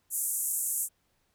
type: band-pass noise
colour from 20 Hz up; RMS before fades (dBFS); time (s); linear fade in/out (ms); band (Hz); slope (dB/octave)
white; -31; 0.1-0.89; 50; 7200 to 13000; 48
effects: pink hiss -73 dBFS RMS until 1.34 s